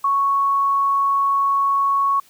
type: tone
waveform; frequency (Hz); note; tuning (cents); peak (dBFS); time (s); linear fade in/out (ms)
sine; 1108.7; C#6; 0; -15; 0.04-2.2; 5
effects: white hiss -53 dBFS RMS until 2.29 s